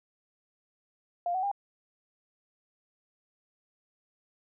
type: tone with pitch steps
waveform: sine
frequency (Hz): 699 / 749.2 / 802.9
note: F5 / F#5 / G5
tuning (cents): +1 / +21 / +41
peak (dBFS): -27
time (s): 1.26-1.515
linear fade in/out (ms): 2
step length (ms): 85
effects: none